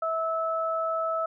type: tone pair together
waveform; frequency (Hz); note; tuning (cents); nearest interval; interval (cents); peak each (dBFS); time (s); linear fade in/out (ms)
sine; 650 / 1303.8; E5 / E6; -24 / -19; octave; 1205; -28; 0.02-1.26; 5
effects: none